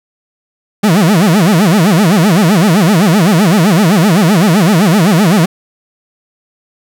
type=tone with vibrato; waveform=40% pulse; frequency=185 Hz; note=F#3; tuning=in tune; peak=-5 dBFS; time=0.83-5.46 s; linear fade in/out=10 ms; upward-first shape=sine; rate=7.8 Hz; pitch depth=290 cents each way; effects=none